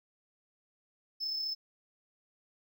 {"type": "tone with amplitude modulation", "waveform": "triangle", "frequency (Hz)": 5250, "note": "E8", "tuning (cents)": -8, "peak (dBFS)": -30, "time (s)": [1.2, 1.55], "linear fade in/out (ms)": 20, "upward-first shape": "sine", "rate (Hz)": 34.7, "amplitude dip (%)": 35, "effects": []}